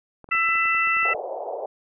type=clicks; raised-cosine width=1 ms; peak=-30 dBFS; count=11; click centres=0.243 / 0.289 / 0.35 / 0.489 / 0.555 / 0.656 / 0.748 / 0.873 / 0.968 / 1.03 / 1.147 s
type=harmonic tone; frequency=666 Hz; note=E5; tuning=18 cents sharp; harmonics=2 / 3 / 4; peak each=-23 / -23 / -23 dBFS; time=0.31-1.14 s; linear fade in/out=10 ms
type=band-pass noise; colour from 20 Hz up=pink; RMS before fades=-31 dBFS; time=1.05-1.66 s; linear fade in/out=2 ms; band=440 to 800 Hz; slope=48 dB/octave
effects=none